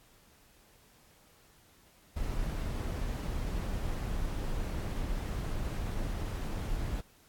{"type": "noise", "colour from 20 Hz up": "brown", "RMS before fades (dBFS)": -34, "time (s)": [2.16, 7.01], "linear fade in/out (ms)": 10, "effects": ["pink hiss -62 dBFS RMS until 7.28 s", "AAC 64 kbps"]}